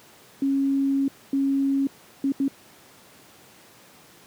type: tone bursts at uneven times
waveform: sine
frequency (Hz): 274.3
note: C#4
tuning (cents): -18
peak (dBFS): -19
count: 4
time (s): 0.42-1.08 / 1.33-1.87 / 2.24-2.32 / 2.4-2.48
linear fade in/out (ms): 2
effects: pink hiss -51 dBFS RMS until 4.26 s + high-pass 150 Hz 12 dB/octave